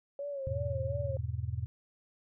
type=tone with vibrato; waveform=sine; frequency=554.4 Hz; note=C#5; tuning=in tune; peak=-35 dBFS; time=0.19-1.17 s; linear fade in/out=2 ms; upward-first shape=sine; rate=2.8 Hz; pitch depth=69 cents each way
type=chord; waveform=sine; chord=E major; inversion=none; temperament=just; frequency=82.41 / 103.01 / 123.61 Hz; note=E2 / G#2 / B2; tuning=0 / -14 / +2 cents; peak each=-37 dBFS; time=0.47-1.66 s; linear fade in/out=0 ms
effects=none